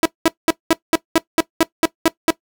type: tone bursts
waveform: sawtooth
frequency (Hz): 326.4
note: E4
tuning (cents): -17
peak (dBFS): -6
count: 11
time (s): 0.03-2.305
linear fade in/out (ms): 0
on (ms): 25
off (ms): 200
effects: noise-tail reverb RT60 0.1 s tail -19 dB re dry